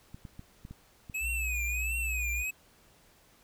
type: clicks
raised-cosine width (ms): 5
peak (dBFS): -31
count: 6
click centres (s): 0.145 / 0.252 / 0.394 / 0.651 / 0.71 / 1.098
type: tone with vibrato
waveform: square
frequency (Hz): 2546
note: D#7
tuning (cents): +39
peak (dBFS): -32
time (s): 1.14-2.51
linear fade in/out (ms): 10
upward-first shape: triangle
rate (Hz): 1.5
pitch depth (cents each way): 130
type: tone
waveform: sine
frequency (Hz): 61.74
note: B1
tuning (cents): 0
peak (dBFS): -33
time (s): 1.2-2.45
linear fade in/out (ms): 50
effects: pink hiss -62 dBFS RMS until 3.43 s